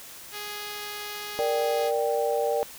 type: tone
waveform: 5% pulse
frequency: 415.3 Hz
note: G#4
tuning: in tune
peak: -23 dBFS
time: 0.31-1.92 s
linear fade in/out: 50 ms
type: chord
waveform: sine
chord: G minor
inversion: first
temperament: equal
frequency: 466.2 / 587.3 / 784 Hz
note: Bb4 / D5 / G5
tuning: 0 / 0 / 0 cents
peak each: -26 / -27 / -29 dBFS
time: 1.39-2.63 s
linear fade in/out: 0 ms
effects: white hiss -44 dBFS RMS until 2.78 s